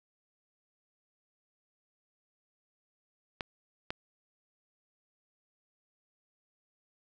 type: clicks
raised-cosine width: 0.3 ms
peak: -18 dBFS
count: 2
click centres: 3.408 / 3.905 s
effects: none